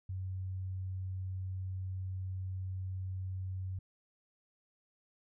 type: tone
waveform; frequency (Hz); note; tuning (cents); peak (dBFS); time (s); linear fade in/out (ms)
sine; 93.7; F#2; +22; -36; 0.09-3.79; 5
effects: none